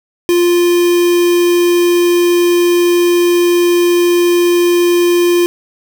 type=tone with quantisation; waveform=triangle; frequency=349.2 Hz; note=F4; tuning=in tune; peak=-6 dBFS; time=0.29-5.46 s; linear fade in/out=0 ms; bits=3; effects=none